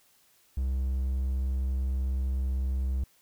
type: tone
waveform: triangle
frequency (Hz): 65.41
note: C2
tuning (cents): 0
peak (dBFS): -24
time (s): 0.57-3.04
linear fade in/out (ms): 5
effects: white hiss -64 dBFS RMS until 3.21 s